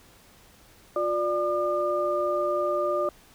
sine tone cluster, 355.7 / 591 / 1206 Hz, F4 / D5 / D6, +32 / +11 / +46 cents, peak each -30 / -25 / -29 dBFS, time 0.96-3.09 s, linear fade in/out 2 ms, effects pink hiss -55 dBFS RMS until 3.34 s

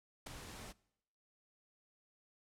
pink noise with ADSR envelope, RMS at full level -42 dBFS, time 0.26-0.73 s, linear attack 9 ms, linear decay 5 ms, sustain -8 dB, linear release 24 ms, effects noise-tail reverb RT60 0.8 s tail -23 dB re dry + low-pass 11000 Hz 12 dB/octave

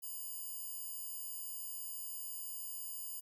square tone with high-pass filter, 981 Hz, B5, 12 cents flat, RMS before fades -44 dBFS, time 0.02-3.21 s, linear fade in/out 20 ms, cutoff 12000 Hz, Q 0.68, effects none

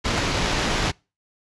pink noise with sample-and-hold, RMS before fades -23 dBFS, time 0.04-0.92 s, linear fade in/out 20 ms, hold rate 8820 Hz, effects noise-tail reverb RT60 0.3 s tail -26 dB re dry + resampled to 22050 Hz

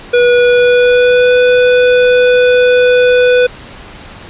square tone with pitch glide, 486.5 to 495.9 Hz, B4 to B4, -26 to +7 cents, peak -6 dBFS, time 0.13-3.47 s, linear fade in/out 10 ms, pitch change +33 cents, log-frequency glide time 0.29-1.34 s, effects pink hiss -32 dBFS RMS until 4.29 s + resampled to 8000 Hz

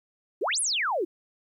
sine exponential two-way sweep, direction up then down, 314.1 to 11100 to 314.1 Hz, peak -24 dBFS, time 0.41-1.05 s, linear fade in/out 10 ms, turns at 0.6 s, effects 11-bit

